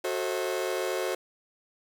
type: chord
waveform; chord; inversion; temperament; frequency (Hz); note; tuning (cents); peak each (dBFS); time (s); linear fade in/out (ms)
40% pulse; F# diminished seventh; none; just; 370 / 444 / 532.8 / 639.4; F#4 / A4 / C5 / Eb5; 0 / +16 / +31 / +47; -31 / -34 / -32 / -36; 0.04-1.15; 5
effects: none